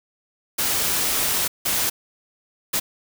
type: noise bursts at uneven times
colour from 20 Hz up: white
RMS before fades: -22 dBFS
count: 3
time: 0.58-1.48 / 1.65-1.9 / 2.73-2.8 s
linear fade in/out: 10 ms
effects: none